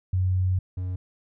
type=tone pair in turn; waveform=sine / triangle; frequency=92.5 / 91.6 Hz; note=F#2 / F#2; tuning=0 / -17 cents; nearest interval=unison; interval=17 cents; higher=first; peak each=-20 / -25 dBFS; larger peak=first; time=0.13-0.59 / 0.77-0.96 s; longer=first; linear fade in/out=5 ms; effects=none